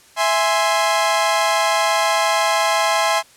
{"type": "chord", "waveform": "sawtooth", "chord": "E augmented", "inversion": "none", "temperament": "equal", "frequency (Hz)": [659.3, 830.6, 1046.5], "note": ["E5", "G#5", "B#5"], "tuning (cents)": [0, 0, 0], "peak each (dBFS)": -16, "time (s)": [0.16, 3.23], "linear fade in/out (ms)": 50, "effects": ["white hiss -49 dBFS RMS until 3.36 s", "low-pass 10000 Hz 12 dB/octave"]}